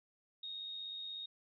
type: tone with amplitude modulation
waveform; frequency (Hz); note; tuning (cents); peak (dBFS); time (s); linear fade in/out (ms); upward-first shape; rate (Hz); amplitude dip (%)
sine; 3729; A#7; 0; -40; 0.43-1.26; 5; sine; 96.4; 40
effects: none